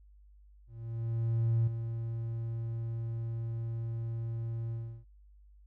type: tone with ADSR envelope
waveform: triangle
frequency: 114.7 Hz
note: A#2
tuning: 28 cents flat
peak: -21 dBFS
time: 0.67-5.05 s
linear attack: 1000 ms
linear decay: 9 ms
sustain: -10 dB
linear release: 330 ms
effects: tanh soft clip ceiling -20 dBFS + added 50 Hz sine -55 dBFS peak until 5.66 s